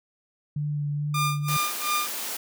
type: tone with vibrato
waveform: sine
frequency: 146.83 Hz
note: D3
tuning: in tune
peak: -25 dBFS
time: 0.56-1.57 s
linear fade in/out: 5 ms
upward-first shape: sine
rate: 2.3 Hz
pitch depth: 16 cents each way
type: tone with tremolo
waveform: sawtooth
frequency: 1203 Hz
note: D6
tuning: 41 cents sharp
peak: -19 dBFS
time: 1.14-2.07 s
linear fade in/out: 5 ms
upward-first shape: sine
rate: 2.8 Hz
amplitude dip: 95%
type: high-pass noise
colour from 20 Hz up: white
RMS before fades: -32 dBFS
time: 1.48-2.37 s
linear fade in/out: 5 ms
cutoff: 220 Hz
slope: 24 dB/octave
effects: none